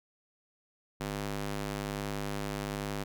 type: tone with high-pass filter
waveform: square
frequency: 50.6 Hz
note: G#1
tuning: 44 cents flat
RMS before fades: -36 dBFS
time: 1-3.04 s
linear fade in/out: 10 ms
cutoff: 130 Hz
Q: 0.55
effects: none